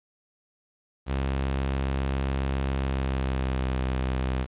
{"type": "tone with pitch glide", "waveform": "sawtooth", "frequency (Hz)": [67.3, 64.71], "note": ["C2", "C2"], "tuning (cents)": [49, -19], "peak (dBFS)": -21, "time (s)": [1.06, 4.47], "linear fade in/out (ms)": 50, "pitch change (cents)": -68, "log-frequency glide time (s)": [2.71, 3.75], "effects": ["resampled to 8000 Hz", "9-bit"]}